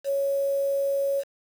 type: tone with quantisation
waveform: sine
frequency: 554.4 Hz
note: C#5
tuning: in tune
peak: -22 dBFS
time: 0.04-1.24 s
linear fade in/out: 50 ms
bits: 7
effects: none